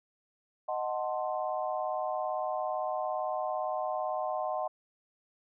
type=chord; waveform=sine; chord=D# diminished seventh; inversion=none; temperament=equal; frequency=622.3 / 740 / 880 / 1046.5 Hz; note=D#5 / F#5 / A5 / C6; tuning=0 / 0 / 0 / 0 cents; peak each=-34 / -34 / -40 / -38 dBFS; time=0.68-4.68 s; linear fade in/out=10 ms; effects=none